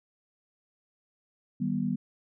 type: chord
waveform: sine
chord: Eb augmented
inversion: none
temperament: just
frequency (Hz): 155.56 / 194.45 / 243.1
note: Eb3 / G3 / B3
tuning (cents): 0 / -14 / -27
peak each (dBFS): -33 / -30 / -30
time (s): 1.6-1.96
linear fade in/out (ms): 10
effects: none